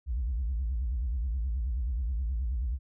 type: tone with vibrato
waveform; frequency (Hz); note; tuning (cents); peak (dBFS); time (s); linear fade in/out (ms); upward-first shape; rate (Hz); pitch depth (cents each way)
sine; 60.6; B1; -32; -26; 0.06-2.79; 50; sine; 9.4; 240
effects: tanh soft clip ceiling -25 dBFS